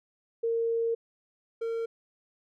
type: tone pair in turn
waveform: sine / triangle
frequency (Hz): 459.8 / 457.7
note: A#4 / A#4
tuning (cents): -24 / -32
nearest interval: unison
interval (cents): 8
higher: first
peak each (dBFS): -25 / -27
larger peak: first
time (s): 0.43-0.95 / 1.61-1.86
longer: first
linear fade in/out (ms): 10
effects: none